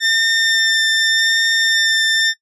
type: tone with vibrato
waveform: 20% pulse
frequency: 1802 Hz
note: A6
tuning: 41 cents sharp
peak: -8 dBFS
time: 0-2.34 s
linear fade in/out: 50 ms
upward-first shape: triangle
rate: 0.85 Hz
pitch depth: 13 cents each way
effects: noise-tail reverb RT60 0.1 s tail -19 dB re dry + resampled to 24000 Hz